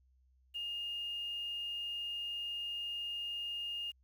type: tone with quantisation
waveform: sine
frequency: 2833 Hz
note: F7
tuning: 24 cents sharp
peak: -37 dBFS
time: 0.54-3.92 s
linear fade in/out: 20 ms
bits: 10
effects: added 64 Hz sine -66 dBFS peak until 4.03 s